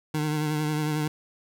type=tone with vibrato; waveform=25% pulse; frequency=152.2 Hz; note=D#3; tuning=38 cents flat; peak=-21 dBFS; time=0.14-1.08 s; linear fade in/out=5 ms; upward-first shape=triangle; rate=11 Hz; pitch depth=38 cents each way; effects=none